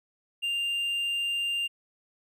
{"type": "tone", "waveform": "triangle", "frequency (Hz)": 2794, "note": "F7", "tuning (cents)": 0, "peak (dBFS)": -25, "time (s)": [0.42, 1.68], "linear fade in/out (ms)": 20, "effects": []}